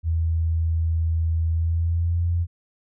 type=tone with pitch glide; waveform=sine; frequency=81.8 to 85.77 Hz; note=E2 to F2; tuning=-13 to -31 cents; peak=-19 dBFS; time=0.03-2.47 s; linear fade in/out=50 ms; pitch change=+82 cents; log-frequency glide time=1.51-2.22 s; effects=none